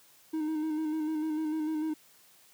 triangle tone with vibrato, 311.1 Hz, D#4, in tune, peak -27 dBFS, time 0.33-1.94 s, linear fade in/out 10 ms, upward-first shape square, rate 6.7 Hz, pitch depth 30 cents each way, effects white hiss -60 dBFS RMS until 2.53 s + high-pass 100 Hz 12 dB/octave

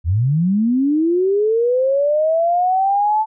sine linear sweep, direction up, 75.4 to 880 Hz, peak -13 dBFS, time 0.04-3.26 s, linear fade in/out 50 ms, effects none

